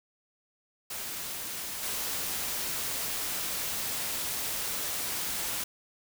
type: noise with level steps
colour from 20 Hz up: white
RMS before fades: -37 / -33 dBFS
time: 0.9-5.64 s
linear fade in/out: 5 ms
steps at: 1.83 s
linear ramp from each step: 2 ms
effects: none